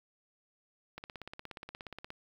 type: click train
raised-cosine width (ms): 0.3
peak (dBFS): -27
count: 20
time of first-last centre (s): 0.98-2.104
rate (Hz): 16.9
effects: 9-bit